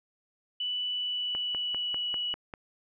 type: tone with pitch glide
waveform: sine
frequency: 2971 to 2937 Hz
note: F#7 to F#7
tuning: +6 to -13 cents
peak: -29 dBFS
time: 0.6-2.34 s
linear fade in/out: 5 ms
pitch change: -19 cents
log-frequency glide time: 0.9-2.09 s
type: click train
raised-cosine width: 0.5 ms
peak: -24 dBFS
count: 7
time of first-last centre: 1.35-2.538 s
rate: 5.05 Hz
effects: none